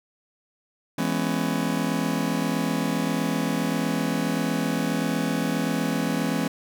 40% pulse chord, C# minor seventh, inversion first, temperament just, 166.31 / 207.9 / 249.5 / 277.2 Hz, E3 / G#3 / B3 / C#4, +16 / +2 / +18 / 0 cents, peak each -28 dBFS, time 0.98-6.48 s, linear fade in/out 5 ms, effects none

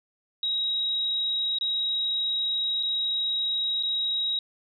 sine tone with dropouts, 3817 Hz, A#7, 40 cents sharp, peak -24 dBFS, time 0.43-4.39 s, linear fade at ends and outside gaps 2 ms, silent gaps 1.586-1.61 / 2.828-2.832 / 3.827-3.833 s, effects none

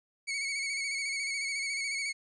sawtooth tone with vibrato, 2222 Hz, C#7, 4 cents sharp, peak -28 dBFS, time 0.27-2.13 s, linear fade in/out 20 ms, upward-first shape square, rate 14 Hz, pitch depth 33 cents each way, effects resampled to 22050 Hz

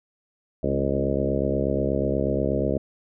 harmonic tone with a mistuned harmonic, 68.3 Hz, C#2, 25 cents flat, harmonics 1 / 2 / 3 / 4 / 5 / 6 / 7 / 8 / 9, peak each -30 / -30 / -30 / -30 / -30 / -30 / -30 / -30 / -30 dBFS, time 0.63-2.78 s, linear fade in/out 5 ms, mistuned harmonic 3, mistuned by +32 cents, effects none

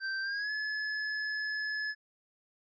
square tone with pitch glide, 1562 to 1713.2 Hz, G6 to A6, -7 to -47 cents, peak -33 dBFS, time 0-1.95 s, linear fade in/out 50 ms, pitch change +160 cents, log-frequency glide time 0.22-0.51 s, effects resampled to 16000 Hz

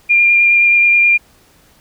sine tone with vibrato, 2400 Hz, D7, 37 cents sharp, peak -7 dBFS, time 0.09-1.18 s, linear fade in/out 20 ms, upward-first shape square, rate 9.5 Hz, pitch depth 9 cents each way, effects pink hiss -50 dBFS RMS until 1.8 s

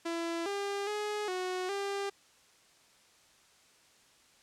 sawtooth tone with pitch steps, 335.3 / 400.8 / 419 / 367.4 / 398.4 Hz, E4 / G4 / G#4 / F#4 / G4, +30 / +38 / +15 / -12 / +28 cents, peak -29 dBFS, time 0.05-2.1 s, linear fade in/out 10 ms, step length 410 ms, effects white hiss -63 dBFS RMS until 4.42 s + low-pass 8000 Hz 12 dB/octave

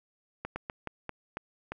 slowing click train, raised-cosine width 0.5 ms, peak -20 dBFS, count 7, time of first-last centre 0.45-1.72 s, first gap 110 ms, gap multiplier 1.26, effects none

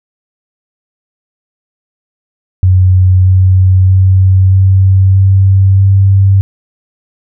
sine tone with pitch steps, 92.5 / 93.47 / 94.44 / 95.43 / 96.43 / 97.44 Hz, F#2 / F#2 / F#2 / G2 / G2 / G2, 0 / +18 / +36 / -46 / -28 / -10 cents, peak -3 dBFS, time 2.63-6.41 s, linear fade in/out 0 ms, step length 630 ms, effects none

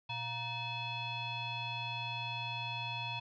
sine tone with frequency modulation, 1760 Hz, A6, in tune, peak -36 dBFS, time 0.09-3.2 s, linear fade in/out 10 ms, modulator 820 Hz, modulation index 2.3, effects resampled to 11025 Hz + 11-bit

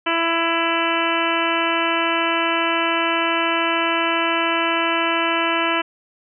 harmonic tone, 332.9 Hz, E4, 17 cents sharp, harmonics 1 / 2 / 3 / 4 / 5 / 6 / 7 / 8 / 9, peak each -25 / -26 / -24 / -25 / -27 / -30 / -27 / -27 / -27 dBFS, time 0.06-5.82 s, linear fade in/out 10 ms, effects none

